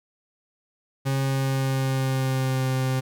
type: tone with pitch glide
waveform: 40% pulse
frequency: 135.4 to 130.64 Hz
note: C#3 to C3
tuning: -40 to -2 cents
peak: -21 dBFS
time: 1.05-3.01 s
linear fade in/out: 20 ms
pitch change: -62 cents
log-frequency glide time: 1.2-2.7 s
effects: none